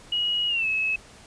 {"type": "tone with pitch glide", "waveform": "sine", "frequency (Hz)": [2900, 2584], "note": ["F#7", "E7"], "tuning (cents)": [-35, -35], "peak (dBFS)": -22, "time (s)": [0.12, 0.96], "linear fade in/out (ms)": 5, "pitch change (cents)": -200, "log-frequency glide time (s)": [0.48, 0.67], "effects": ["pink hiss -49 dBFS RMS until 1.26 s", "resampled to 22050 Hz"]}